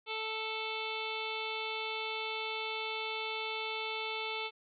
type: harmonic tone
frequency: 440 Hz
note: A4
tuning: in tune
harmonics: 1 / 2 / 3 / 5 / 6 / 7 / 8 / 9 / 10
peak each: -42 / -42 / -45 / -42 / -42 / -46 / -43 / -51 / -52 dBFS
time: 0.06-4.51 s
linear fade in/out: 50 ms
effects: none